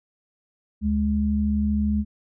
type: tone pair together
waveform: sine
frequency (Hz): 74 / 209.3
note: D2 / G#3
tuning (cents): +14 / +14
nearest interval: octave + tritone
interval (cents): 1800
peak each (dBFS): -24 / -21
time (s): 0.81-2.05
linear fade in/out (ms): 50
effects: none